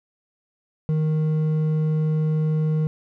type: tone with hard clipping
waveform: sine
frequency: 155.56 Hz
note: D#3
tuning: in tune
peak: -20 dBFS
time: 0.89-2.87 s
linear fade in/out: 0 ms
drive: 5 dB
effects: none